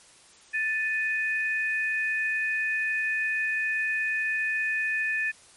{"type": "tone pair together", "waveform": "sine", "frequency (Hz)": [1760, 2489], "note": ["A6", "D#7"], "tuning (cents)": [0, 0], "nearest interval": "tritone", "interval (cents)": 600, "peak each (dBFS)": [-26, -29], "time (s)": [0.53, 5.32], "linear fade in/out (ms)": 20, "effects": ["white hiss -54 dBFS RMS until 5.56 s", "MP3 48 kbps"]}